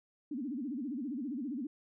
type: tone with vibrato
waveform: sine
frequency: 264.9 Hz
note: C4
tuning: 22 cents sharp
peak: -35 dBFS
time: 0.31-1.67 s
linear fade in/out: 5 ms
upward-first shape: sine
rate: 15 Hz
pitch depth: 250 cents each way
effects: none